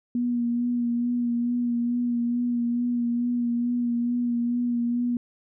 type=tone with vibrato; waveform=sine; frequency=240 Hz; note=B3; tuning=49 cents flat; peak=-22 dBFS; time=0.15-5.17 s; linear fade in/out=2 ms; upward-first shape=sine; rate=2.3 Hz; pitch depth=23 cents each way; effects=none